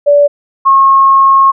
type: tone pair in turn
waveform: sine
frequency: 578 / 1084.8 Hz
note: D5 / C#6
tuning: -28 / -38 cents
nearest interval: major seventh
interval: 1090 cents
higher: second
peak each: -3 dBFS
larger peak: neither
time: 0.06-0.28 / 0.65-1.52 s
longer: second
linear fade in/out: 20 ms
effects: none